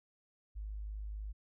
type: tone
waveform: sine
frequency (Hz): 51.91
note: G#1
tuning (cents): 0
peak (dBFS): -39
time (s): 0.55-1.33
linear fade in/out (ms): 20
effects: none